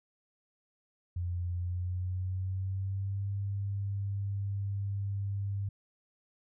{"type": "tone with pitch glide", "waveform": "sine", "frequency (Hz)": [88.2, 99.57], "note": ["F2", "G2"], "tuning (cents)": [18, 28], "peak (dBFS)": -31, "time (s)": [1.16, 5.69], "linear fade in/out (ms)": 5, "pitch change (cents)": 210, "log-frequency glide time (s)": [1.55, 3.29], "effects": []}